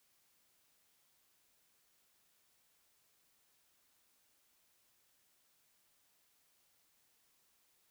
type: silence
effects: white hiss -74 dBFS RMS until 7.9 s